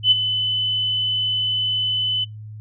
sine tone with ADSR envelope, 3014 Hz, F#7, 31 cents sharp, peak -8 dBFS, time 0.03-2.25 s, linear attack 83 ms, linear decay 22 ms, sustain -10 dB, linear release 16 ms, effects noise-tail reverb RT60 0.2 s tail -25 dB re dry + added 107 Hz sine -33 dBFS peak until 2.6 s

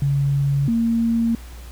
sine tone pair in turn, 140.1 / 230.1 Hz, C#3 / A#3, +19 / -22 cents, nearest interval major sixth, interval 859 cents, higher second, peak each -16 dBFS, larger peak neither, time 0.02-0.68 / 0.68-1.35 s, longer second, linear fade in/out 2 ms, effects added 60 Hz sine -35 dBFS peak until 1.71 s + pink hiss -45 dBFS RMS until 1.71 s

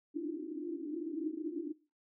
white band-pass noise, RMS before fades -39 dBFS, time 0.14-1.73 s, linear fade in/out 20 ms, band 290 to 340 Hz, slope 96 dB/octave, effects noise-tail reverb RT60 0.3 s tail -18 dB re dry

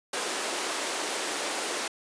pink high-pass noise, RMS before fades -31 dBFS, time 0.13-1.88 s, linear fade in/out 5 ms, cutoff 330 Hz, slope 24 dB/octave, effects resampled to 22050 Hz

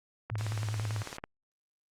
click train, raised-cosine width 0.5 ms, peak -23 dBFS, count 18, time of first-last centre 0.3-1.239 s, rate 18.1 Hz
sine tone with vibrato, 107 Hz, A2, 48 cents flat, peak -31 dBFS, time 0.31-1.03 s, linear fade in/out 10 ms, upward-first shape triangle, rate 10 Hz, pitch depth 85 cents each way
white noise, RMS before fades -43 dBFS, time 0.38-1.17 s, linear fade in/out 2 ms
effects low-pass 7000 Hz 12 dB/octave + Opus 48 kbps

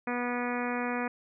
harmonic tone, 244.1 Hz, B3, 20 cents flat, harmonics 1 / 2 / 3 / 4 / 5 / 6 / 7 / 8 / 9 / 10, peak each -33 / -36 / -38 / -39 / -40 / -41 / -41 / -42 / -43 / -43 dBFS, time 0.07-1.08 s, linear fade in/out 5 ms, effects none

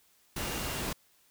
sine tone in noise, 2794 Hz, F7, in tune, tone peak -46 dBFS, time 0.4-0.82 s, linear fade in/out 5 ms, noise pink, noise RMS -35 dBFS, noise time 0.36-0.93 s, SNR -14 dB, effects white hiss -66 dBFS RMS until 1.3 s

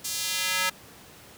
square tone with high-pass filter sweep, 185 Hz, F#3, in tune, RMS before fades -28 dBFS, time 0.04-0.7 s, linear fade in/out 10 ms, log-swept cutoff 6000 to 1400 Hz, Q 0.94, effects pink hiss -49 dBFS RMS until 1.37 s + high-pass 80 Hz 12 dB/octave

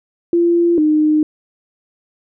sine tone pair in turn, 342.7 / 306 Hz, F4 / D#4, -33 / -29 cents, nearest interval major second, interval 196 cents, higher first, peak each -10 dBFS, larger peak neither, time 0.33-0.78 / 0.78-1.23 s, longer neither, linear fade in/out 2 ms, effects none

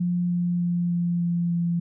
sine tone with pitch steps, 176.3 / 175.28 / 174.28 / 173.27 / 172.27 / 171.28 Hz, F3 / F3 / F3 / F3 / F3 / F3, +17 / +7 / -3 / -13 / -23 / -33 cents, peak -21 dBFS, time 0-1.8 s, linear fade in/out 10 ms, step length 300 ms, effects none

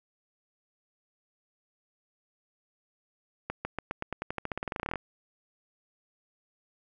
accelerating click train, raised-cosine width 0.5 ms, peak -17 dBFS, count 23, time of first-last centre 3.5-4.957 s, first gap 150 ms, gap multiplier 0.91, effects none

